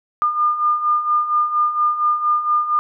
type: beating tone pair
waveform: sine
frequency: 1206 / 1210.3 Hz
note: D6 / D#6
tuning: +46 / -48 cents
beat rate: 4.3 Hz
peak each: -22 / -16 dBFS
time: 0.22-2.79 s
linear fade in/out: 0 ms
effects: none